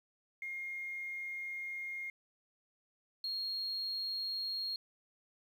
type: tone pair in turn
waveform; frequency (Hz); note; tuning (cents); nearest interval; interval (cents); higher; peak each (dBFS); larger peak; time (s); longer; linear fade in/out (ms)
sine; 2132 / 4264; C7 / C8; +32 / +32; octave; 1200; second; -38 / -34; second; 0.42-2.1 / 3.24-4.76; first; 2
effects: tanh soft clip ceiling -32 dBFS + 11-bit